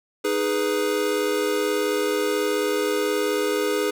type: chord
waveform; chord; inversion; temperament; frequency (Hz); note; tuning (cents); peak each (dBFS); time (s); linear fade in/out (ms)
square; G# minor; second; equal; 311.1 / 415.3 / 493.9; D#4 / G#4 / B4; 0 / 0 / 0; -29 / -24 / -27; 0.24-3.91; 10
effects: none